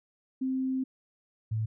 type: tone pair in turn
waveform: sine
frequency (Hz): 261.6 / 109.99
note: C4 / A2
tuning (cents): 0 / 0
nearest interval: octave + minor third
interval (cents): 1500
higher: first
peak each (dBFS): -27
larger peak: neither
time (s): 0.41-0.84 / 1.51-1.66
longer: first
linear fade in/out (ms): 10
effects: none